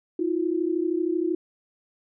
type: tone pair together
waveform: sine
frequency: 323.4 / 356.3 Hz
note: E4 / F4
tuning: -33 / +35 cents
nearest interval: major second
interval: 168 cents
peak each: -25 / -25 dBFS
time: 0.19-1.35 s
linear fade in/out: 5 ms
effects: none